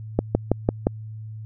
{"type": "slowing click train", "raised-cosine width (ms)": 2, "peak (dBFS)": -4, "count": 5, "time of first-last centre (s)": [0.19, 0.869], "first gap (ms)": 160, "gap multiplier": 1.04, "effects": ["added 109 Hz sine -33 dBFS peak until 1.45 s"]}